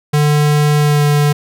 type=tone with pitch glide; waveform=square; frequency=148.5 to 146.79 Hz; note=D3 to D3; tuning=+20 to 0 cents; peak=-10 dBFS; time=0.13-1.33 s; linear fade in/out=10 ms; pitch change=-20 cents; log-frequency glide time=0.78-1.04 s; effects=none